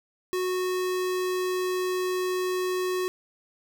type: tone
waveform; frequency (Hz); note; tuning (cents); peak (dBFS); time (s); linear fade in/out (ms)
square; 367.3; F#4; -13; -26; 0.33-3.08; 0
effects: none